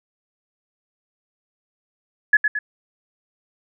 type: tone with echo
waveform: sine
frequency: 1700 Hz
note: G#6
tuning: 40 cents sharp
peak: -9 dBFS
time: 2.33-2.37 s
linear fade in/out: 5 ms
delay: 110 ms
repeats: 2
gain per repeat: -6 dB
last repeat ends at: 2.59 s
effects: none